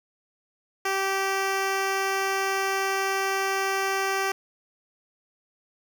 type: tone with notch filter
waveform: 10% pulse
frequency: 388.2 Hz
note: G4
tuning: 17 cents flat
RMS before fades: -26 dBFS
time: 0.85-4.32 s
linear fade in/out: 5 ms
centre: 11000 Hz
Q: 1.5
effects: none